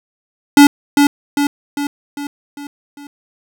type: tone with echo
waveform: square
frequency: 286.8 Hz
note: D4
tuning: 41 cents flat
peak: -3 dBFS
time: 0.57-0.67 s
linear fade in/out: 2 ms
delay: 400 ms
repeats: 6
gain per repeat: -5 dB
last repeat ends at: 3.07 s
effects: none